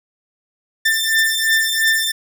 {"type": "beating tone pair", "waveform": "sawtooth", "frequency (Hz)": [1784, 1786.9], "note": ["A6", "A6"], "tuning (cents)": [23, 26], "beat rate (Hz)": 2.9, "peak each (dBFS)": -14, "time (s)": [0.85, 2.12], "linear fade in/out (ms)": 10, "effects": []}